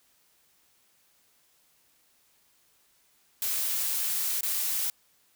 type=noise with dropouts; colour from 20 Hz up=blue; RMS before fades=-29 dBFS; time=3.42-4.9 s; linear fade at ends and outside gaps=1 ms; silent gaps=4.409-4.431 s; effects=white hiss -66 dBFS RMS until 5.35 s